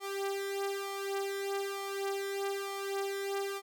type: tone with flanger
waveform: sawtooth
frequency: 395 Hz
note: G4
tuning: 13 cents sharp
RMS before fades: -36 dBFS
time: 0-3.62 s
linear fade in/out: 50 ms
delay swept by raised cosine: 1.6 to 3.1 ms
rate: 1.1 Hz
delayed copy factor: +0.8
effects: none